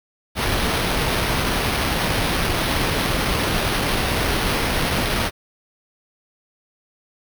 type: noise with sample-and-hold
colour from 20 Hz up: pink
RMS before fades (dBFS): -21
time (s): 0.35-5.31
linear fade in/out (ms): 50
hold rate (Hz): 7350
effects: none